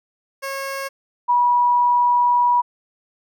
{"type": "tone pair in turn", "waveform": ["15% pulse", "sine"], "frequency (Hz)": [545, 971.1], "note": ["C#5", "B5"], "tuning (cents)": [-29, -29], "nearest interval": "minor seventh", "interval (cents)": 1000, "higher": "second", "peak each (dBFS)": [-19, -13], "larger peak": "second", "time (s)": [[0.42, 0.89], [1.28, 2.62]], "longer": "second", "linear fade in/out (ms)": 20, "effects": []}